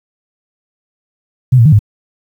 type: tone with pitch steps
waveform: sine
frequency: 127.9 / 115.1 / 155.1 / 104.7 Hz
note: C3 / A#2 / D#3 / G#2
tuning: -39 / -22 / -5 / +15 cents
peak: -3 dBFS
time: 1.52-1.792 s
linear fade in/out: 10 ms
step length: 68 ms
effects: 7-bit